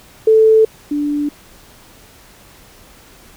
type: tone pair in turn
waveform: sine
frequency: 440 / 292.6 Hz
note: A4 / D4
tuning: 0 / -6 cents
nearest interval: perfect fifth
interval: 706 cents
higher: first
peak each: -6 / -15 dBFS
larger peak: first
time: 0.27-0.65 / 0.91-1.29 s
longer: neither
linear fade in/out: 5 ms
effects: pink hiss -44 dBFS RMS until 3.36 s